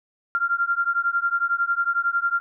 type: beating tone pair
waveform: sine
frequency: 1383 / 1394 Hz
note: F6 / F6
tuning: -17 / -4 cents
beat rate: 11 Hz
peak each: -23 dBFS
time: 0.35-2.4 s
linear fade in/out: 0 ms
effects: none